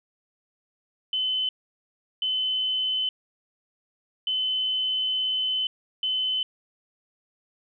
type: tone bursts at uneven times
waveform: sine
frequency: 3039 Hz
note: F#7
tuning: 46 cents sharp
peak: -23 dBFS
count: 4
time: 1.13-1.49 / 2.22-3.09 / 4.27-5.67 / 6.03-6.43 s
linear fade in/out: 2 ms
effects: none